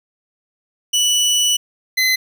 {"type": "tone pair in turn", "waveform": "25% pulse", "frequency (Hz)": [2960, 2038], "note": ["F#7", "C7"], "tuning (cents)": [0, -46], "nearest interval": "tritone", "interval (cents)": 646, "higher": "first", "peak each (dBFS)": -10, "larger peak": "neither", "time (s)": [[0.93, 1.57], [1.97, 2.16]], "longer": "first", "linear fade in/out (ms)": 10, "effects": []}